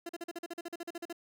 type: tone bursts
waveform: 30% pulse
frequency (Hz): 341.2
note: F4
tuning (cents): -40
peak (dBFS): -35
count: 15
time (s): 0.06-1.128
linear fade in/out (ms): 5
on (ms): 32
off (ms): 42
effects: none